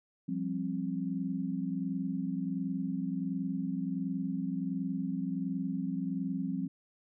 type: chord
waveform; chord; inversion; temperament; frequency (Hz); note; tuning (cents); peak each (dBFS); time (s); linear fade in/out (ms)
sine; F suspended second; none; equal with one note detuned; 174.61 / 196 / 265.4; F3 / G3 / C4; 0 / 0 / +25; -36 / -36 / -35; 0.28-6.68; 10
effects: none